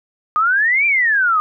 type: exponential two-way sweep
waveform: sine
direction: up then down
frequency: 1212 to 2400 to 1212 Hz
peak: -12 dBFS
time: 0.36-1.4 s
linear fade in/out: 0 ms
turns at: 0.86 s
effects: none